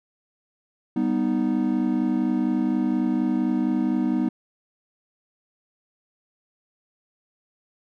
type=chord; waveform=triangle; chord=G augmented; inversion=none; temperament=equal; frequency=196 / 246.9 / 311.1 Hz; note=G3 / B3 / D#4; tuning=0 / 0 / 0 cents; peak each=-25 / -21 / -23 dBFS; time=0.96-4.29 s; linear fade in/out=5 ms; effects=none